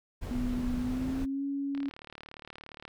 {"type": "noise", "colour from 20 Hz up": "brown", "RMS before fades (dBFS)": -36, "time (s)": [0.21, 1.26], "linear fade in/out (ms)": 20}
{"type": "tone with pitch glide", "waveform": "sine", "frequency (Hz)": [247.1, 279], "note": ["B3", "C#4"], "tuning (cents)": [1, 11], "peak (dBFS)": -30, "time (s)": [0.31, 1.89], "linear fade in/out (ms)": 0, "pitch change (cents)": 210, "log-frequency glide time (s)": [0.79, 1.44]}
{"type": "click train", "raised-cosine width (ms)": 0.3, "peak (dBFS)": -29, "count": 43, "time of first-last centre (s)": [1.75, 2.879], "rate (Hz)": 37.2}
{"effects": []}